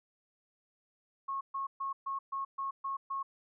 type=tone bursts; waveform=sine; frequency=1091 Hz; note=C#6; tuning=28 cents flat; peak=-33 dBFS; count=8; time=1.28-3.23 s; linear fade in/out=10 ms; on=130 ms; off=130 ms; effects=none